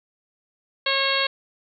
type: harmonic tone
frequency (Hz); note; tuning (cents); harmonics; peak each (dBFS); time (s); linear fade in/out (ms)
545; C#5; -29; 1 / 2 / 3 / 4 / 5 / 6 / 7 / 8; -28 / -28 / -28 / -28 / -28 / -28 / -28 / -28; 0.86-1.27; 5
effects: none